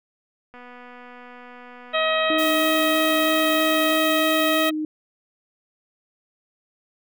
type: click train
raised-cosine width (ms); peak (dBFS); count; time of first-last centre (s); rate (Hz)
0.5; -29; 847; 0.54-3.979; 246
type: harmonic tone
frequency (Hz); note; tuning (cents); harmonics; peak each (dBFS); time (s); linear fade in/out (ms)
635; D#5; +35; 1 / 2 / 3 / 4 / 5 / 6; -22 / -25 / -27 / -28 / -29 / -30; 1.93-4.71; 20
type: tone with vibrato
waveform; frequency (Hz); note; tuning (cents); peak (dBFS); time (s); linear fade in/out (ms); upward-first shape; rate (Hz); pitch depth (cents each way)
sine; 310; D#4; -6; -23; 2.3-4.85; 2; square; 3.1; 11
type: noise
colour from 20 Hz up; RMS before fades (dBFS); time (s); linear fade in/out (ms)
blue; -32; 2.38-4.7; 10
effects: none